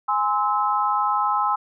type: chord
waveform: sine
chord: Ab augmented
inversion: none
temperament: just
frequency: 830.6 / 1038.3 / 1297.8 Hz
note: Ab5 / C6 / E6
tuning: 0 / -14 / -27 cents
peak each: -23 dBFS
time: 0.08-1.56 s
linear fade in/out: 10 ms
effects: none